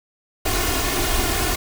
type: noise with comb filter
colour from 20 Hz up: pink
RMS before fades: -21 dBFS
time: 0.45-1.56 s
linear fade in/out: 10 ms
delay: 2.8 ms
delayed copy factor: +0.7
effects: none